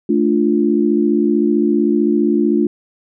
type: chord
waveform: sine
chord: D minor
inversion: second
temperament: equal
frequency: 220 / 293.7 / 349.2 Hz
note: A3 / D4 / F4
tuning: 0 / 0 / 0 cents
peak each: -16 dBFS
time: 0.09-2.67 s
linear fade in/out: 5 ms
effects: none